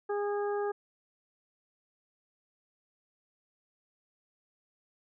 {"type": "harmonic tone", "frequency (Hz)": 409.5, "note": "G#4", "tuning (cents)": -24, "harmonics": [1, 2, 3, 4], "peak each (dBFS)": [-30, -37, -42, -45], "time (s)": [0.09, 0.72], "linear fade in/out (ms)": 10, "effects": []}